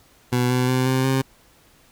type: tone with pitch steps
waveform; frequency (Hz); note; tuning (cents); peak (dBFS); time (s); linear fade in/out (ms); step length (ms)
20% pulse; 123.8 / 126.04 / 128.31 / 130.63 / 132.99; B2 / B2 / C3 / C3 / C3; +5 / +36 / -33 / -2 / +29; -13; 0.32-1.22; 10; 180
effects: pink hiss -55 dBFS RMS until 1.91 s